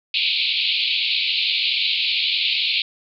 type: band-pass noise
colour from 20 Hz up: white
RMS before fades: -21 dBFS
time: 0.14-2.82 s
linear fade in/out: 2 ms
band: 2300 to 4400 Hz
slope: 96 dB/octave
effects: none